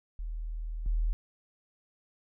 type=tone with level steps; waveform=sine; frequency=40 Hz; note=D#1; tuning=49 cents sharp; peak=-33 / -25 dBFS; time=0.19-1.13 s; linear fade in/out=0 ms; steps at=0.86 s; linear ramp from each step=2 ms; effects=none